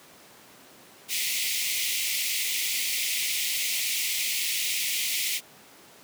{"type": "high-pass noise", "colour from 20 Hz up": "pink", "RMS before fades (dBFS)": -28, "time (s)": [1.08, 5.41], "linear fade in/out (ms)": 50, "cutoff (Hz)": 2000, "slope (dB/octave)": 96, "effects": ["pink hiss -51 dBFS RMS until 6.03 s", "high-pass 200 Hz 12 dB/octave"]}